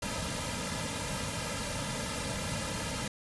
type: noise with comb filter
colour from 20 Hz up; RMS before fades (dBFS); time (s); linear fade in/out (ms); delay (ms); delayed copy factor
pink; -35; 0.02-3.08; 5; 2.7; -0.9
effects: resampled to 24000 Hz